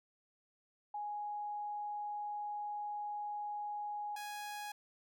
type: tone pair in turn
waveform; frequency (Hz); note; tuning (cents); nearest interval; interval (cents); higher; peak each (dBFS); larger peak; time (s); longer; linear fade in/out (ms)
sine / sawtooth; 831 / 831; G#5 / G#5; +1 / +1; unison; 0; neither; -38 / -38; neither; 0.94-4.16 / 4.16-4.72; first; 5
effects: none